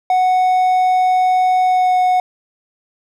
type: tone with pitch glide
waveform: triangle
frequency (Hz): 739 to 733.9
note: F#5 to F#5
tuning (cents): -2 to -14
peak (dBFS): -9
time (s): 0.1-2.2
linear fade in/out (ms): 2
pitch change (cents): -12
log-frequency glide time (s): 1.64-1.96
effects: none